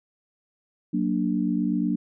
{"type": "chord", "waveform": "sine", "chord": "Gb augmented", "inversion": "none", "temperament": "equal", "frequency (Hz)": [185, 233.1, 293.7], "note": ["Gb3", "Bb3", "D4"], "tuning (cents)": [0, 0, 0], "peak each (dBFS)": -26, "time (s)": [0.93, 1.96], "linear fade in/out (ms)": 10, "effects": []}